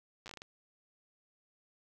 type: slowing click train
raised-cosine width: 0.2 ms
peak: -29 dBFS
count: 8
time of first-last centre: 0.26-0.419 s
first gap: 8 ms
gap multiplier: 1.34
effects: none